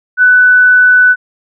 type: tone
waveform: sine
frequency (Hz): 1494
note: F#6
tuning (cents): +16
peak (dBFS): -3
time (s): 0.17-1.16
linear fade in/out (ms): 50
effects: none